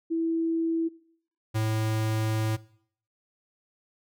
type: tone pair in turn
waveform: sine / square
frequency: 328.7 / 109.69 Hz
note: E4 / A2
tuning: -5 / -5 cents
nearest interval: octave + perfect fifth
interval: 1900 cents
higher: first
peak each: -24 / -25 dBFS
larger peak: first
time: 0.1-0.89 / 1.54-2.57 s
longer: second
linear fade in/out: 20 ms
effects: noise-tail reverb RT60 0.6 s tail -20 dB re dry